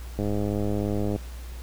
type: click train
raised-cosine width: 2 ms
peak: -15 dBFS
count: 101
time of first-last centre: 0.19-1.161 s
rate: 103 Hz
effects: added 60 Hz sine -35 dBFS peak until 1.62 s + pink hiss -48 dBFS RMS until 1.62 s